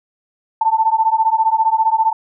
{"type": "beating tone pair", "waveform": "sine", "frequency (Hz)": [881, 896], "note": ["A5", "A5"], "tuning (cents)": [2, 31], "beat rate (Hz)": 15, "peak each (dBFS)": -15, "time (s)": [0.61, 2.13], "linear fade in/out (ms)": 5, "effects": []}